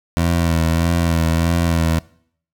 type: tone with vibrato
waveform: 20% pulse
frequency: 83.3 Hz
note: E2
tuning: 19 cents sharp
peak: -10 dBFS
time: 0.17-1.99 s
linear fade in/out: 0 ms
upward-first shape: sine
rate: 1.6 Hz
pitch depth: 39 cents each way
effects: noise-tail reverb RT60 0.6 s tail -22 dB re dry